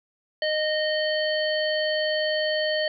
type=harmonic tone with a mistuned harmonic; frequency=617 Hz; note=D#5; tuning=15 cents flat; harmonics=1 / 3 / 5 / 7; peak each=-24 / -29 / -31 / -32 dBFS; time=0.42-2.88 s; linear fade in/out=2 ms; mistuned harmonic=7; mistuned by=+48 cents; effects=none